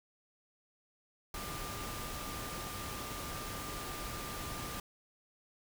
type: tone in noise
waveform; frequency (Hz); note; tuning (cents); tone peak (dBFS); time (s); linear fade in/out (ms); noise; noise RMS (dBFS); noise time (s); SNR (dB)
sine; 1196; D6; +31; -47; 1.34-4.8; 2; pink; -42; 1.34-4.8; -8
effects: none